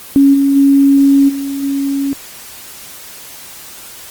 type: tone with level steps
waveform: sine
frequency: 277.2 Hz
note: C#4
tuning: in tune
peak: -4 / -8 / -5 / -17 / -13 dBFS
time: 0.16-2.13 s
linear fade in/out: 0 ms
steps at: 0.33 / 0.55 / 1.28 / 1.62 s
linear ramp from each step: 20 ms
effects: white hiss -33 dBFS RMS until 4.1 s + Opus 24 kbps